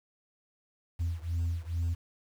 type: beating tone pair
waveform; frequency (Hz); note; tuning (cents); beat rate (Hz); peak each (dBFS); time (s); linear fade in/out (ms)
sine; 83.5 / 85.8; E2 / F2; +23 / -30; 2.3; -30 / -31; 0.99-1.95; 20
effects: tanh soft clip ceiling -26 dBFS + 9-bit